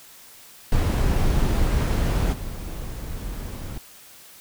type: noise with level steps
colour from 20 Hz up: brown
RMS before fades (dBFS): -20 / -32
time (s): 0.72-3.78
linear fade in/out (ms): 2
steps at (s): 2.32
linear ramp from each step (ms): 20
effects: white hiss -47 dBFS RMS until 4.4 s